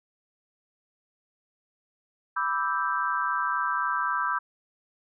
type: chord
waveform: sine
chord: E minor seventh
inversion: second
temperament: equal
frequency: 987.8 / 1174.7 / 1318.5 / 1568 Hz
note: B5 / D6 / E6 / G6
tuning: 0 / 0 / 0 / 0 cents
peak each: -30 dBFS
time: 2.36-4.39 s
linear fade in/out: 10 ms
effects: none